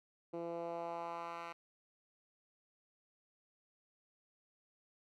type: tone with band-pass filter sweep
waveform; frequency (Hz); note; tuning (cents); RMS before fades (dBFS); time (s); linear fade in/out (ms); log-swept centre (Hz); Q
10% pulse; 169.2; E3; +45; -43; 0.33-1.53; 10; 390 to 1600; 1.7
effects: none